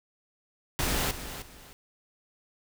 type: noise with echo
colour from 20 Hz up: pink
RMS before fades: -28 dBFS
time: 0.79-1.11 s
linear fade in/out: 0 ms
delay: 310 ms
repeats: 2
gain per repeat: -11 dB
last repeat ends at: 1.73 s
effects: none